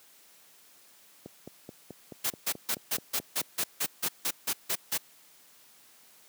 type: click train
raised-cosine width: 2 ms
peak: -27 dBFS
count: 14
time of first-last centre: 1.26-4.062 s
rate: 4.64 Hz
type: noise bursts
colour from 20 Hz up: white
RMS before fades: -29 dBFS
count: 13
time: 2.24-4.979 s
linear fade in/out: 10 ms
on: 63 ms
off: 160 ms
effects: white hiss -58 dBFS RMS until 6.28 s + high-pass 150 Hz 12 dB/octave